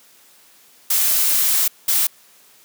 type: noise bursts at uneven times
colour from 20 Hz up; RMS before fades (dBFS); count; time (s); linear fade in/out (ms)
blue; -17; 2; 0.9-1.68 / 1.88-2.07; 5
effects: white hiss -51 dBFS RMS until 2.64 s + high-pass 150 Hz 12 dB/octave